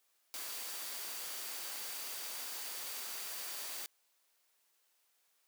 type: tone in noise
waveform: sine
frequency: 4635 Hz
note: D8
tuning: 24 cents flat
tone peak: -53 dBFS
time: 0.34-3.86 s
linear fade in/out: 0 ms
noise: white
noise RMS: -43 dBFS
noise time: 0.34-3.86 s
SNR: -13 dB
effects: white hiss -75 dBFS RMS until 5.47 s + high-pass 400 Hz 12 dB/octave